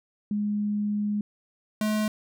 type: tone pair in turn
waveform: sine / square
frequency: 207.7 / 213.9 Hz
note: G#3 / A3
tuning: 0 / -49 cents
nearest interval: minor second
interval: 51 cents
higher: second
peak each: -24 dBFS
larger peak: neither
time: 0.31-1.21 / 1.81-2.08 s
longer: first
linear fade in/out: 2 ms
effects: none